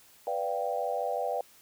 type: chord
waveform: sine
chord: G dominant seventh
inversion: first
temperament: equal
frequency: 493.9 / 587.3 / 698.5 / 784 Hz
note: B4 / D5 / F5 / G5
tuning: 0 / 0 / 0 / 0 cents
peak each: -34 dBFS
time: 0.27-1.41 s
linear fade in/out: 2 ms
effects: white hiss -58 dBFS RMS until 1.61 s